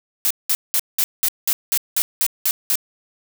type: noise bursts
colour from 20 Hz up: blue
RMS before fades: -18 dBFS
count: 11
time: 0.25-2.755 s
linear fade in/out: 0 ms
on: 55 ms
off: 190 ms
effects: none